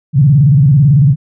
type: tone with vibrato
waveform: sine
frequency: 140 Hz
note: C#3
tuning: 18 cents sharp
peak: -4 dBFS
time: 0.13-1.16 s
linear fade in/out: 50 ms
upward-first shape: square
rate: 18 Hz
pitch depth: 160 cents each way
effects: none